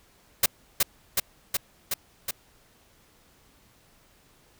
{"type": "noise with echo", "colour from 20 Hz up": "white", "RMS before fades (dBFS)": -19, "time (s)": [0.43, 0.46], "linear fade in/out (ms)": 5, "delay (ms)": 370, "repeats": 5, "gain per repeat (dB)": -2, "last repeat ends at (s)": 2.31, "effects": ["pink hiss -60 dBFS RMS until 4.59 s"]}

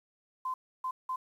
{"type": "tone bursts at uneven times", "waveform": "sine", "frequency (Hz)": 1031, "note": "C6", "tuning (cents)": -26, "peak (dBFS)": -31, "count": 3, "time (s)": [[0.45, 0.54], [0.84, 0.91], [1.09, 1.16]], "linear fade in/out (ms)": 5, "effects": ["10-bit"]}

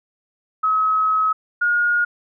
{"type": "tone pair in turn", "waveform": "sine", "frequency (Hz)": [1280, 1432.2], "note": ["D#6", "F6"], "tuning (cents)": [49, 43], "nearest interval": "major second", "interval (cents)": 194, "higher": "second", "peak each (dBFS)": -15, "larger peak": "neither", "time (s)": [[0.63, 1.33], [1.61, 2.05]], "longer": "first", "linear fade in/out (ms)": 10, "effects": []}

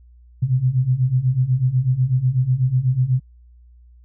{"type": "beating tone pair", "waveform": "sine", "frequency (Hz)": [123.47, 131.57], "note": ["B2", "C3"], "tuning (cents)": [0, 10], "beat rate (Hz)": 8.1, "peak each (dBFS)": [-20, -17], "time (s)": [0.42, 3.2], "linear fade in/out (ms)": 10, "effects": ["added 60 Hz sine -45 dBFS peak until 4.04 s"]}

